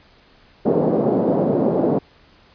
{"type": "band-pass noise", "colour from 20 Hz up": "white", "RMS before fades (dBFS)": -18, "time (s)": [0.65, 1.99], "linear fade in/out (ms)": 10, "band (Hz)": [160, 560], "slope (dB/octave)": 24, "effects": ["pink hiss -52 dBFS RMS until 2.54 s", "resampled to 11025 Hz"]}